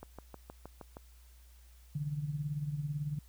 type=click train; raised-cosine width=1 ms; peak=-31 dBFS; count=7; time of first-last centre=0.03-0.969 s; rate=6.39 Hz
type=tone with tremolo; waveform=sine; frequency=147.2 Hz; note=D3; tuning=4 cents sharp; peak=-30 dBFS; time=1.95-3.19 s; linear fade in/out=5 ms; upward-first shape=triangle; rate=18 Hz; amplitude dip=75%
effects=added 60 Hz sine -55 dBFS peak until 3.28 s + white hiss -66 dBFS RMS until 3.28 s